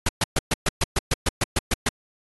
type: noise bursts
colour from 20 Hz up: pink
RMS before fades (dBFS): -21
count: 13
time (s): 0.06-1.89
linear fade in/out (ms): 5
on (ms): 30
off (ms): 120
effects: AAC 32 kbps